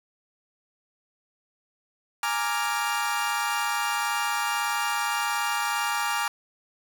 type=chord; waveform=30% pulse; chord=Bb dominant seventh; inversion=third; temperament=equal; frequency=830.6 / 932.3 / 1174.7 / 1396.9 Hz; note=Ab5 / Bb5 / D6 / F6; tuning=0 / 0 / 0 / 0 cents; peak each=-28 dBFS; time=2.23-6.28 s; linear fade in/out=2 ms; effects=none